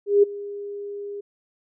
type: tone with ADSR envelope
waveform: sine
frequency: 406.2 Hz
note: G#4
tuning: 38 cents flat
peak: -10 dBFS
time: 0.06-1.21 s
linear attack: 170 ms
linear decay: 12 ms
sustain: -20 dB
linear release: 10 ms
effects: none